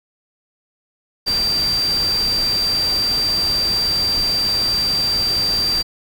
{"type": "tone in noise", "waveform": "sine", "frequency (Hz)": 4699, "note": "D8", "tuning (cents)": 0, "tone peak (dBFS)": -16, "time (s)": [1.26, 5.83], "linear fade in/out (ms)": 20, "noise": "pink", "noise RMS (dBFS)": -28, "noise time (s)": [1.26, 5.83], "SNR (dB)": 9, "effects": []}